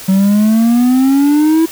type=exponential sweep; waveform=triangle; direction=up; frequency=188.1 to 330 Hz; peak=-5 dBFS; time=0.08-1.66 s; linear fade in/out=10 ms; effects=white hiss -30 dBFS RMS until 1.71 s